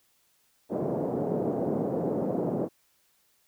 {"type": "band-pass noise", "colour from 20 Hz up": "white", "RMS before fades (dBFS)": -29, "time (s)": [0.69, 2.69], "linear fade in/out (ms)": 50, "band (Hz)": [140, 560], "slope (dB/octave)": 24, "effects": ["white hiss -68 dBFS RMS until 3.47 s"]}